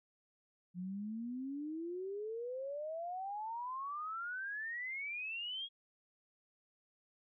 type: exponential sweep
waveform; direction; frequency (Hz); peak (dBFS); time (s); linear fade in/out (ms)
sine; up; 174.61 to 3322; -39; 0.74-5.69; 50
effects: none